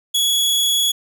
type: tone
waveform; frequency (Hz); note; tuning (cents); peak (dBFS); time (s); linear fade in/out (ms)
sawtooth; 3366; G#7; +23; -12; 0.14-0.92; 10
effects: none